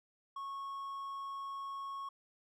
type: tone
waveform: triangle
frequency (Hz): 1100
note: C#6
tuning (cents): -14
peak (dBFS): -38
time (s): 0.36-2.09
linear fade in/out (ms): 5
effects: none